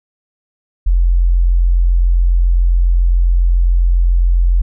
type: tone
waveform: sine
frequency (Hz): 43.65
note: F1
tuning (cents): 0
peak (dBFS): -8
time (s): 0.86-4.62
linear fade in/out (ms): 10
effects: none